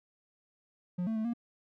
triangle tone with pitch steps, 178.4 / 222.7 / 218.9 / 235.8 Hz, F3 / A3 / A3 / A#3, +37 / +21 / -9 / +20 cents, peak -28 dBFS, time 0.98-1.336 s, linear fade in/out 10 ms, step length 89 ms, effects none

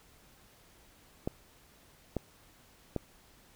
clicks, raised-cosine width 2 ms, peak -18 dBFS, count 3, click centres 1.275 / 2.167 / 2.963 s, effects pink hiss -61 dBFS RMS until 3.55 s

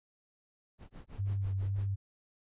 brown noise with tremolo, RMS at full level -45 dBFS, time 0.78-1.91 s, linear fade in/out 50 ms, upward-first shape sine, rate 6.1 Hz, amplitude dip 100%
sine tone with vibrato, 98 Hz, G2, in tune, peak -30 dBFS, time 1.18-1.96 s, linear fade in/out 20 ms, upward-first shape sine, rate 2 Hz, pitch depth 26 cents each way
effects resampled to 8000 Hz

